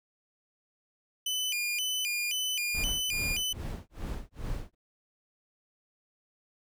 sawtooth tone with vibrato, 2700 Hz, E7, 41 cents sharp, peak -26 dBFS, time 1.26-3.53 s, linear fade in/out 5 ms, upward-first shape square, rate 1.9 Hz, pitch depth 190 cents each way
brown noise with tremolo, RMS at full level -34 dBFS, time 2.74-4.75 s, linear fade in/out 10 ms, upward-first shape sine, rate 2.4 Hz, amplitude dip 100%
effects none

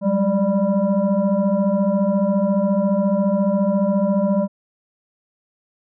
sine tone with frequency modulation, 202.7 Hz, G#3, 42 cents flat, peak -15 dBFS, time 0.01-4.48 s, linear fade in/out 50 ms, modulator 391 Hz, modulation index 1.2, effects none

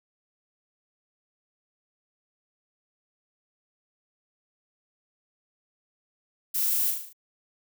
violet noise with echo, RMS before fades -27 dBFS, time 6.54-6.91 s, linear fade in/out 10 ms, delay 37 ms, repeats 6, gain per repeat -4 dB, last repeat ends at 7.132 s, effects none

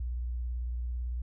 sine tone with vibrato, 60.3 Hz, B1, 41 cents flat, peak -31 dBFS, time 0-1.22 s, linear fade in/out 5 ms, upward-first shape square, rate 18 Hz, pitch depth 49 cents each way, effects none

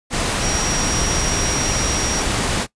sine tone in noise, 5670 Hz, F8, 25 cents sharp, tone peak -24 dBFS, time 0.4-2.24 s, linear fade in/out 50 ms, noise pink, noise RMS -20 dBFS, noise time 0.1-2.67 s, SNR -7 dB, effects noise-tail reverb RT60 0.1 s tail -19 dB re dry + resampled to 22050 Hz

